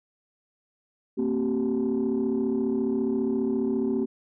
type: tone cluster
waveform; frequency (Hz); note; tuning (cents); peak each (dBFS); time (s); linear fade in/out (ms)
sine; 228.7 / 263.4 / 384.5; A#3 / C4 / G4; -33 / +12 / -33; -26; 1.17-4.06; 20
effects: tanh soft clip ceiling -18 dBFS